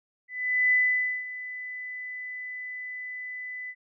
sine tone with ADSR envelope, 2000 Hz, B6, 21 cents sharp, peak -18 dBFS, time 0.28-3.75 s, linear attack 440 ms, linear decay 520 ms, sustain -16 dB, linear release 56 ms, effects none

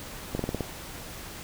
slowing click train, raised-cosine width 2 ms, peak -15 dBFS, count 6, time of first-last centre 0.35-0.607 s, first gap 43 ms, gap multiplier 1.09, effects pink hiss -41 dBFS RMS until 1.43 s

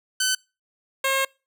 10% pulse tone pair in turn, 1518 / 537.8 Hz, F#6 / C5, +44 / +47 cents, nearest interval octave + tritone, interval 1797 cents, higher first, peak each -12 dBFS, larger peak neither, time 0.2-0.35 / 1.04-1.25 s, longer second, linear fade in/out 5 ms, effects noise-tail reverb RT60 0.3 s tail -26 dB re dry

